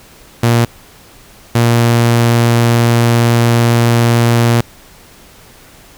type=tone bursts at uneven times; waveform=sawtooth; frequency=117.7 Hz; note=A#2; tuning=17 cents sharp; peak=-4 dBFS; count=2; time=0.43-0.65 / 1.55-4.61 s; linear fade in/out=5 ms; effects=pink hiss -41 dBFS RMS until 5.97 s